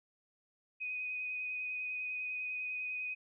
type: tone with vibrato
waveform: sine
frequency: 2500 Hz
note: D#7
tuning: 8 cents sharp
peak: -36 dBFS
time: 0.8-3.15 s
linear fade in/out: 20 ms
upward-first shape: sine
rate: 10 Hz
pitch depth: 14 cents each way
effects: none